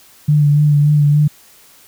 sine tone with vibrato, 147.4 Hz, D3, 7 cents sharp, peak -8 dBFS, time 0.28-1.28 s, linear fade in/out 10 ms, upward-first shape sine, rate 3.5 Hz, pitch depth 27 cents each way, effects white hiss -46 dBFS RMS until 1.87 s

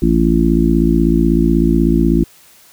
harmonic tone, 56.2 Hz, A1, 37 cents sharp, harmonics 1 / 3 / 4 / 5 / 6, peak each -16 / -16 / -16 / -16 / -16 dBFS, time 0.02-2.24 s, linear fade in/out 5 ms, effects white hiss -46 dBFS RMS until 2.72 s

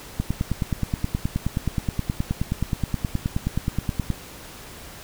click train, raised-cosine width 5 ms, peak -10 dBFS, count 38, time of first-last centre 0.2-4.103 s, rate 9.48 Hz, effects pink hiss -41 dBFS RMS until 5.03 s

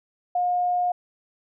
sine tone, 715 Hz, F5, 41 cents sharp, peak -20 dBFS, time 0.35-0.92 s, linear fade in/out 5 ms, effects none

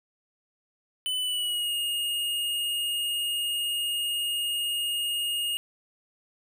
square tone with pitch glide, 3007 to 2853 Hz, F#7 to F7, +27 to +36 cents, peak -27 dBFS, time 1.06-5.57 s, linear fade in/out 0 ms, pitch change -91 cents, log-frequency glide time 1.18-1.73 s, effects none

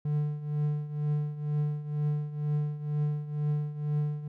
triangle tone with tremolo, 148.7 Hz, D3, 22 cents sharp, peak -22 dBFS, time 0.05-4.28 s, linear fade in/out 5 ms, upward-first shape triangle, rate 2.1 Hz, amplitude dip 80%, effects none

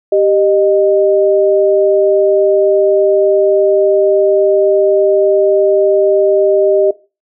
sine tone pair together, 392 / 615.5 Hz, G4 / D#5, 0 / -19 cents, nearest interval minor sixth, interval 781 cents, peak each -10 dBFS, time 0.12-6.91 s, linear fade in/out 5 ms, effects noise-tail reverb RT60 0.3 s tail -19 dB re dry

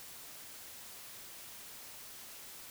silence, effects white hiss -50 dBFS RMS until 2.7 s

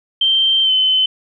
sine tone with pitch glide, 3136 to 3052 Hz, G7 to G7, 0 to -47 cents, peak -11 dBFS, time 0.21-1.06 s, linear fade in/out 5 ms, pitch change -47 cents, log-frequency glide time 0.63-0.71 s, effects none

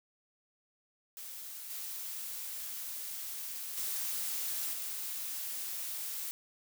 blue noise with level steps, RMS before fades -45 / -41 / -36 / -39 dBFS, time 1.17-6.31 s, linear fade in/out 0 ms, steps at 1.7 / 3.77 / 4.73 s, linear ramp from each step 5 ms, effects none

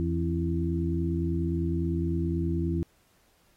harmonic tone with a mistuned harmonic, 83.6 Hz, E2, 25 cents sharp, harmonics 1 / 2 / 3 / 4, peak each -29 / -30 / -35 / -31 dBFS, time 0-2.83 s, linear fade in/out 0 ms, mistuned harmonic 3, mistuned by +93 cents, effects pink hiss -66 dBFS RMS until 3.56 s + AAC 48 kbps

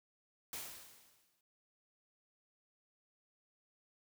white noise with exponential decay, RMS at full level -42 dBFS, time 0.53-1.41 s, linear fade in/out 2 ms, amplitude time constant 190 ms, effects none

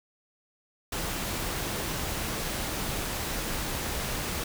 pink noise, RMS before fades -32 dBFS, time 0.92-4.44 s, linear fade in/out 5 ms, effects none

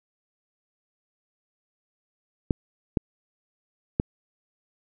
clicks, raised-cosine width 3 ms, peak -8 dBFS, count 3, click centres 2.508 / 2.972 / 3.999 s, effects none

